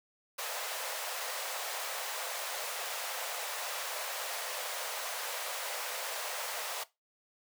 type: high-pass noise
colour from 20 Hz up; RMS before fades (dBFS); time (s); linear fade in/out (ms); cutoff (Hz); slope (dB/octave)
pink; -38; 0.38-6.84; 10; 500; 48
effects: noise-tail reverb RT60 0.2 s tail -18 dB re dry